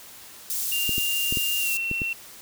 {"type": "high-pass noise", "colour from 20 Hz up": "white", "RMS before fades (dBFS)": -28, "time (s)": [0.5, 1.77], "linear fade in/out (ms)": 0, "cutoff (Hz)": 6100, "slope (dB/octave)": 12}
{"type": "tone with pitch glide", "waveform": "sine", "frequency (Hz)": [2794, 2714], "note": ["F7", "E7"], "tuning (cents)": [0, 50], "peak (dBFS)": -25, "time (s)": [0.72, 2.13], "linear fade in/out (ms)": 2, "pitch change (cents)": -50, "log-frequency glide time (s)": [1.59, 1.72]}
{"type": "clicks", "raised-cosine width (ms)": 3, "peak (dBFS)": -18, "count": 6, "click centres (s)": [0.893, 0.981, 1.325, 1.372, 1.914, 2.018]}
{"effects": ["white hiss -45 dBFS RMS until 2.41 s"]}